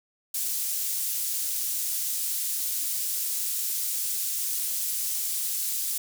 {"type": "high-pass noise", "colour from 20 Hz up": "pink", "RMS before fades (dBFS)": -29, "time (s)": [0.34, 5.98], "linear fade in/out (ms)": 5, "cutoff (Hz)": 8100, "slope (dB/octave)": 12, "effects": []}